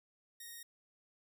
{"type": "tone", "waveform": "5% pulse", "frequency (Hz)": 1864.7, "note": "A#6", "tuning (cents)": 0, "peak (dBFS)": -37, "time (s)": [0.4, 0.63], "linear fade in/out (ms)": 5, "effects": []}